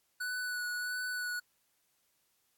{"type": "tone with vibrato", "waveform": "square", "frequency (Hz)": 1480, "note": "F#6", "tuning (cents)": 0, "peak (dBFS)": -35, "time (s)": [0.2, 1.4], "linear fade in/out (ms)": 10, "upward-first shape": "sine", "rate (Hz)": 1.5, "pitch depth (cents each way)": 17, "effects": ["white hiss -75 dBFS RMS until 2.57 s", "AAC 64 kbps"]}